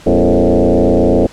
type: tone with frequency modulation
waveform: sine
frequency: 103.7 Hz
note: G#2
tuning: 2 cents flat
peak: -7 dBFS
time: 0.06-1.27 s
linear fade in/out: 10 ms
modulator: 87.8 Hz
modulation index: 6
effects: pink hiss -38 dBFS RMS until 1.32 s + low-pass 8000 Hz 12 dB/octave